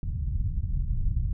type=low-pass noise; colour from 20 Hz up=pink; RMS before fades=-27 dBFS; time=0.03-1.33 s; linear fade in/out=2 ms; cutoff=120 Hz; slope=24 dB/octave; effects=none